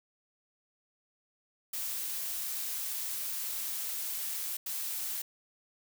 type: noise bursts at uneven times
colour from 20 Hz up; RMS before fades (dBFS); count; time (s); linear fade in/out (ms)
blue; -36; 2; 1.73-4.57 / 4.66-5.22; 5
effects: none